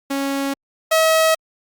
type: tone pair in turn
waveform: sawtooth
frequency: 275.9 / 641.2 Hz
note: C#4 / E5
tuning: -8 / -48 cents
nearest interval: octave + minor third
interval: 1460 cents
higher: second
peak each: -16 / -9 dBFS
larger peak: second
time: 0.1-0.54 / 0.91-1.35 s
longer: neither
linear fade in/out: 10 ms
effects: Opus 48 kbps